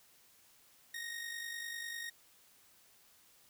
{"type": "tone with amplitude modulation", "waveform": "sawtooth", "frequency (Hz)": 1864, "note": "A#6", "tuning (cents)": -1, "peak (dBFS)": -35, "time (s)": [0.94, 2.1], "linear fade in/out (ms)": 5, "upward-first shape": "sine", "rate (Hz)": 50, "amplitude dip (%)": 50, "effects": ["white hiss -65 dBFS RMS until 3.49 s"]}